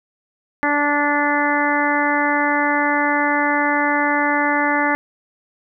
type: harmonic tone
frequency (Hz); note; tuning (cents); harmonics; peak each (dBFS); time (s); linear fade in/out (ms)
291.2; D4; -15; 1 / 2 / 3 / 4 / 5 / 6 / 7; -22 / -25 / -21 / -25 / -25 / -22 / -24; 0.63-4.95; 0
effects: none